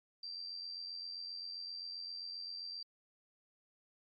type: tone with amplitude modulation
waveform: sine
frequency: 4699 Hz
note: D8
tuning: in tune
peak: -40 dBFS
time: 0.23-2.83 s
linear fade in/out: 5 ms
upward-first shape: sine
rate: 87.6 Hz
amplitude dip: 50%
effects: AAC 48 kbps

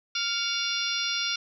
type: harmonic tone with a mistuned harmonic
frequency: 698 Hz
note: F5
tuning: 1 cent flat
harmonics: 2 / 3 / 4 / 5 / 6 / 7 / 8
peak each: -34 / -37 / -33 / -32 / -35 / -35 / -33 dBFS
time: 0.15-1.36 s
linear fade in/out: 5 ms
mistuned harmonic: 3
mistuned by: +120 cents
effects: none

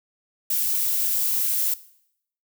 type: noise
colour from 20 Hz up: violet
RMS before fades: -23 dBFS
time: 0.5-1.74 s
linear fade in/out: 5 ms
effects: noise-tail reverb RT60 0.7 s tail -18 dB re dry

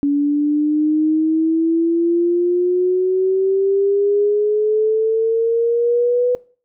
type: exponential sweep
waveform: sine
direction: up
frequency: 283.8 to 495.8 Hz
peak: -13 dBFS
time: 0.03-6.35 s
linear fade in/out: 0 ms
effects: noise-tail reverb RT60 0.4 s tail -22 dB re dry

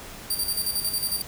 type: tone with tremolo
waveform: 10% pulse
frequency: 4699 Hz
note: D8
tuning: in tune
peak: -16 dBFS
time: 0.3-1.22 s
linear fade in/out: 5 ms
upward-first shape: square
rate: 11 Hz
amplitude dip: 60%
effects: pink hiss -41 dBFS RMS until 1.27 s

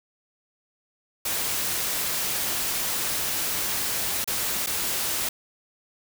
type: noise with dropouts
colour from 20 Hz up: white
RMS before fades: -27 dBFS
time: 1.25-5.29 s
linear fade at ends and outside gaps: 5 ms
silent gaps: 4.244-4.275 / 4.663-4.67 s
effects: none

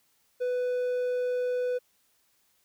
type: tone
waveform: triangle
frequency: 496.9 Hz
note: B4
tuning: 11 cents sharp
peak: -24 dBFS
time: 0.4-1.79 s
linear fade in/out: 20 ms
effects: white hiss -69 dBFS RMS until 2.64 s

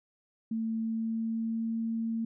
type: tone with pitch glide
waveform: sine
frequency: 224.1 to 226.7 Hz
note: A3 to A#3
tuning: +32 to -48 cents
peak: -29 dBFS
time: 0.51-2.25 s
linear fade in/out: 5 ms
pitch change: +20 cents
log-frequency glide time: 0.8-1.76 s
effects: none

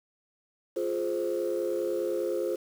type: chord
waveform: sine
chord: F minor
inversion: none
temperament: just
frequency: 349.2 / 419.1 / 523.8 Hz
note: F4 / Ab4 / C5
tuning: 0 / +16 / +2 cents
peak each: -30 / -31 / -30 dBFS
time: 0.76-2.56 s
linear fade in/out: 10 ms
effects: tanh soft clip ceiling -21 dBFS + 8-bit

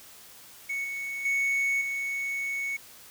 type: tone with level steps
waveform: triangle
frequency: 2217 Hz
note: C#7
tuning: in tune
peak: -27 / -30 / -22 / -27 dBFS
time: 0.69-2.77 s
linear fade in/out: 10 ms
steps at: 0.84 / 1.25 / 1.81 s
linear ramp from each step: 5 ms
effects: white hiss -50 dBFS RMS until 3.1 s

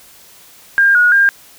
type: tone with pitch steps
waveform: sine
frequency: 1604 / 1450 / 1604 Hz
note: G6 / F#6 / G6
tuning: +39 / -35 / +39 cents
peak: -7 dBFS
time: 0.78-1.29 s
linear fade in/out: 0 ms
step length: 170 ms
effects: white hiss -43 dBFS RMS until 1.58 s

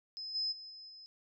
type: tone with level steps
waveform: sine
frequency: 5100 Hz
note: D#8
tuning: 42 cents sharp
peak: -40 / -32 / -46 / -48 / -50 dBFS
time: 0.17-1.06 s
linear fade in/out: 0 ms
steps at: 0.34 / 0.51 / 0.69 / 0.88 s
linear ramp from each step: 20 ms
effects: none

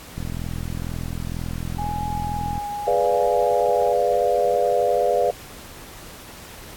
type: click train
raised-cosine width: 5 ms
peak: -17 dBFS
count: 102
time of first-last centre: 0.18-2.579 s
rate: 42.1 Hz
type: tone with vibrato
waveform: sine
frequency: 830.6 Hz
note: G#5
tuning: in tune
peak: -26 dBFS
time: 1.78-3.93 s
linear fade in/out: 10 ms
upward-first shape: triangle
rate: 0.84 Hz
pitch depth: 16 cents each way
type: chord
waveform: sine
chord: G# diminished seventh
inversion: none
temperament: equal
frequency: 415.3 / 493.9 / 587.3 / 698.5 Hz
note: G#4 / B4 / D5 / F5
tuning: 0 / 0 / 0 / 0 cents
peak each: -25 / -21 / -22 / -22 dBFS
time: 2.87-5.31 s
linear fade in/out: 5 ms
effects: pink hiss -41 dBFS RMS until 6.76 s + AAC 64 kbps

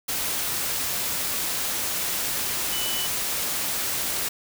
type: tone in noise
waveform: sine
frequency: 2979 Hz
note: F#7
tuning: 11 cents sharp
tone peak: -30 dBFS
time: 2.72-3.07 s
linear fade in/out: 10 ms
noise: white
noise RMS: -27 dBFS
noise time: 0.08-4.29 s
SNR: -6 dB
effects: none

